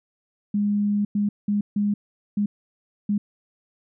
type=tone bursts at uneven times; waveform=sine; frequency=205.5 Hz; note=G#3; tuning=18 cents flat; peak=-19 dBFS; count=6; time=0.54-1.05 / 1.15-1.29 / 1.48-1.61 / 1.76-1.94 / 2.37-2.46 / 3.09-3.18 s; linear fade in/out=5 ms; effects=none